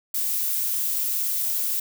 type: noise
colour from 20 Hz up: violet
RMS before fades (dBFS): -25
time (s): 0.14-1.8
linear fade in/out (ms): 5
effects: none